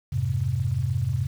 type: chord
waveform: sine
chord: F minor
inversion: none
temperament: equal with one note detuned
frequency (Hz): 87.31 / 103.83 / 130.06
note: F2 / Ab2 / C3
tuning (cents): 0 / 0 / -10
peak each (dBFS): -29 / -27 / -25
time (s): 0.12-1.27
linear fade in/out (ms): 10
effects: 8-bit